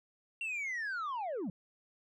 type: linear sweep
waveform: sine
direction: down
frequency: 2758 to 155.4 Hz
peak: -32 dBFS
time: 0.41-1.5 s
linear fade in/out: 2 ms
effects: tanh soft clip ceiling -34 dBFS